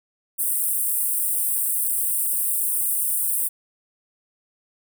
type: high-pass noise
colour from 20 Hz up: pink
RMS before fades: -23 dBFS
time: 0.38-3.49 s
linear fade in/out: 20 ms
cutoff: 8400 Hz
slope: 96 dB/octave
effects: none

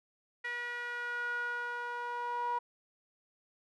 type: tone with band-pass filter sweep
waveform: sawtooth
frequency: 481.8 Hz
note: B4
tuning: 43 cents flat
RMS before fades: -37 dBFS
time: 0.44-2.59 s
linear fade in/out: 10 ms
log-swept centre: 1900 to 990 Hz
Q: 5.9
effects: none

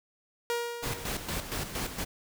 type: tone with exponential decay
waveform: sawtooth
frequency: 473.4 Hz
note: A#4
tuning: 27 cents sharp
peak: -23 dBFS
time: 0.5-1.56 s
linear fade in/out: 0 ms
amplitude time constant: 230 ms
type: noise with tremolo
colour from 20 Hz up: pink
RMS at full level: -33 dBFS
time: 0.82-2.05 s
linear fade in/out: 20 ms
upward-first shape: square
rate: 4.3 Hz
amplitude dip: 60%
effects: none

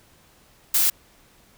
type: noise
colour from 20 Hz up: blue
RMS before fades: -19 dBFS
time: 0.74-0.9 s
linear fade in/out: 5 ms
effects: pink hiss -56 dBFS RMS until 1.57 s

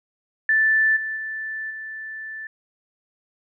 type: tone with level steps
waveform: sine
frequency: 1760 Hz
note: A6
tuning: in tune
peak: -15 / -25 / -27 / -31 dBFS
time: 0.49-2.47 s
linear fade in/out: 2 ms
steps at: 0.96 / 1.16 / 1.7 s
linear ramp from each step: 10 ms
effects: none

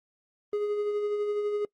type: tone with tremolo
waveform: triangle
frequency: 415.3 Hz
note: G#4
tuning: in tune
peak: -23 dBFS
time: 0.53-1.65 s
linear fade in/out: 2 ms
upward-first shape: sine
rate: 12 Hz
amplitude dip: 35%
effects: noise-tail reverb RT60 0.1 s tail -24 dB re dry + Opus 32 kbps

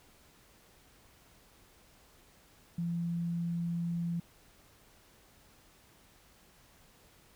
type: tone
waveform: sine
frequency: 170.4 Hz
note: F3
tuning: 42 cents flat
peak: -31 dBFS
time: 2.78-4.2 s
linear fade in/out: 5 ms
effects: pink hiss -62 dBFS RMS until 7.35 s

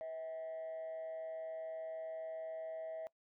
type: tone with frequency modulation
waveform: sine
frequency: 644 Hz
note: E5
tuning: 41 cents flat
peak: -39 dBFS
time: 0.01-3.07 s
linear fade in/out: 0 ms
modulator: 151 Hz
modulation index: 0.28
effects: noise-tail reverb RT60 0.1 s tail -23 dB re dry + tanh soft clip ceiling -40 dBFS

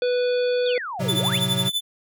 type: harmonic tone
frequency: 493.9 Hz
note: B4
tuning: in tune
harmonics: 1 / 3 / 5 / 7 / 9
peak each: -19 / -34 / -37 / -36 / -38 dBFS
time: 0.02-0.78 s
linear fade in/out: 2 ms
type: exponential two-way sweep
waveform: sine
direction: down then up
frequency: 3770 to 293.3 to 3770 Hz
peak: -28 dBFS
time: 0.66-1.4 s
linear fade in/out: 2 ms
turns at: 1.16 s
type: chord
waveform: square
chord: F# diminished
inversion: first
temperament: equal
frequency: 110 / 130.81 / 185 Hz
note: A2 / C3 / F#3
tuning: 0 / 0 / 0 cents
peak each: -32 / -27 / -27 dBFS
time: 0.99-1.7 s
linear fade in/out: 20 ms
type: tone with tremolo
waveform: 45% pulse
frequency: 3502 Hz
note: A7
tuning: 9 cents flat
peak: -19 dBFS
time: 1.08-1.81 s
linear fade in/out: 10 ms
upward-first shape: triangle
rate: 12 Hz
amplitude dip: 95%
effects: none

